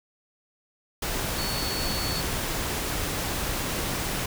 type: tone in noise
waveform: sine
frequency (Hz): 4435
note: C#8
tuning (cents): 0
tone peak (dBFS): -32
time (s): 1.38-2.21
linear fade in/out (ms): 5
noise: pink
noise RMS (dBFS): -29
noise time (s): 1.02-4.26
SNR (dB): -6
effects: none